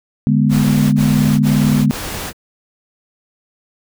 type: chord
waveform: sine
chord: G# diminished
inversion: second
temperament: equal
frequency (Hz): 146.83 / 207.7 / 246.9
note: D3 / G#3 / B3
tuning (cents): 0 / 0 / 0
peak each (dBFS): -14 / -14 / -16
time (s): 0.27-1.91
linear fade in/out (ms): 0
type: noise bursts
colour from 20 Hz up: pink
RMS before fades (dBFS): -25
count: 4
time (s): 0.49-2.331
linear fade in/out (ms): 50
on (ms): 440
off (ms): 27
effects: none